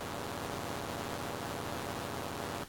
5% pulse chord, E diminished seventh, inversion none, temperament equal, 82.41 / 98 / 116.54 / 138.59 Hz, E2 / G2 / Bb2 / Db3, 0 / 0 / 0 / 0 cents, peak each -32 dBFS, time 0-2.64 s, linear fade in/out 5 ms, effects pink hiss -54 dBFS RMS until 2.68 s + AAC 64 kbps

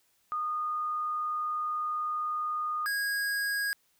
sine / square tone pair in turn, 1228 / 1643.3 Hz, D#6 / G#6, -23 / -19 cents, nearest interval perfect fourth, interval 504 cents, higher second, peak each -29 / -29 dBFS, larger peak neither, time 0.32-2.86 / 2.86-3.73 s, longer first, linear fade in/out 0 ms, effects white hiss -70 dBFS RMS until 3.99 s

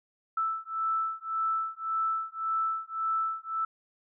sine beating tone pair, 1318.5 / 1320.3 Hz, E6 / E6, 0 / +2 cents, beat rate 1.8 Hz, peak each -31 dBFS, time 0.37-3.65 s, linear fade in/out 5 ms, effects none

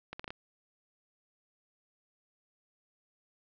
accelerating click train, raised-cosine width 0.3 ms, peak -24 dBFS, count 5, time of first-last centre 0.13-0.305 s, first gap 65 ms, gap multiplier 0.74, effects low-pass 5000 Hz 12 dB/octave

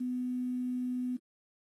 sine tone with quantisation, 250 Hz, B3, 21 cents sharp, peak -31 dBFS, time 0-1.17 s, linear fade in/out 10 ms, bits 10, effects AAC 32 kbps

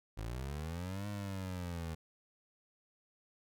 25% pulse linear two-way sweep, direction up then down, 51.5 to 103.83 to 79.9 Hz, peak -35 dBFS, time 0.17-1.95 s, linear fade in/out 10 ms, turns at 1.08 s, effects none

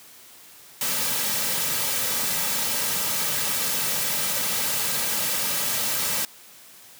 white noise with comb filter, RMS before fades -25 dBFS, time 0.81-6.25 s, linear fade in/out 2 ms, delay 2.8 ms, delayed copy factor -0.55, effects white hiss -48 dBFS RMS until 6.99 s + high-pass 100 Hz 12 dB/octave

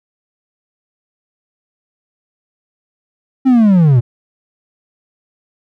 triangle linear sweep, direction down, 269.3 to 112.2 Hz, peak -4 dBFS, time 3.45-4.01 s, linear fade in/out 20 ms, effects none

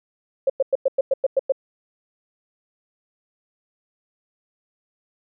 sine tone bursts, 538 Hz, C5, 48 cents sharp, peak -14 dBFS, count 9, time 0.47-1.522 s, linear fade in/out 5 ms, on 28 ms, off 100 ms, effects none

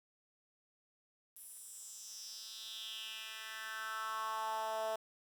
10% pulse tone with high-pass filter sweep, 220 Hz, A3, in tune, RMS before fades -43 dBFS, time 1.36-4.96 s, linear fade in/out 5 ms, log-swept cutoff 11000 to 610 Hz, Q 3.8, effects 10-bit

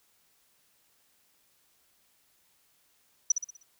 sine tone with echo, 5920 Hz, F#8, in tune, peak -18 dBFS, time 3.3-3.32 s, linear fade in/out 5 ms, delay 62 ms, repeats 5, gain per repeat -7 dB, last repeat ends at 3.63 s, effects white hiss -68 dBFS RMS until 3.79 s

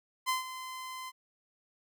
sawtooth tone with ADSR envelope, 1031 Hz, C6, 26 cents flat, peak -23 dBFS, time 0.26-1.12 s, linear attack 32 ms, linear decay 140 ms, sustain -13 dB, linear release 39 ms, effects none

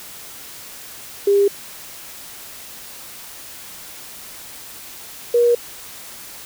sine tone pair in turn, 401.5 / 477.5 Hz, G4 / A#4, +41 / +42 cents, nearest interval minor third, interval 301 cents, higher second, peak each -11 dBFS, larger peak neither, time 1.27-1.48 / 5.34-5.55 s, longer neither, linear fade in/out 5 ms, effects white hiss -37 dBFS RMS until 6.45 s

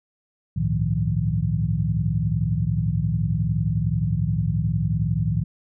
sine tone cluster, 66.9 / 101.6 / 112.8 / 155.4 / 174.7 Hz, C2 / G#2 / A2 / D#3 / F3, +39 / -38 / +44 / -2 / +1 cents, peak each -30 / -29 / -24 / -24 / -28 dBFS, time 0.56-5.44 s, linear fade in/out 10 ms, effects none

